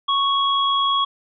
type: tone pair together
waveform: sine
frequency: 1108.7 / 3322 Hz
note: C#6 / G#7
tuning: 0 / 0 cents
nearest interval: octave + perfect fifth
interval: 1900 cents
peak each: -18 / -21 dBFS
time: 0.08-1.05 s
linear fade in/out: 10 ms
effects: none